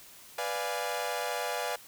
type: chord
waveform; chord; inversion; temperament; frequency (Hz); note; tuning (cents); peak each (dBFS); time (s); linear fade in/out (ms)
sawtooth; B diminished seventh; none; equal with one note detuned; 493.9 / 589 / 698.5 / 830.6; B4 / D5 / F5 / Ab5; 0 / +5 / 0 / 0; -33; 0.38-1.76; 5
effects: white hiss -52 dBFS RMS until 1.87 s